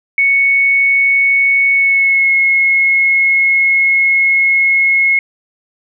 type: tone with pitch glide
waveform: sine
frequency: 2217 to 2171 Hz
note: C#7 to C#7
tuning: 0 to -37 cents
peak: -8 dBFS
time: 0.18-5.19 s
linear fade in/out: 2 ms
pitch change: -37 cents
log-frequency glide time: 1.73-2.32 s
effects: none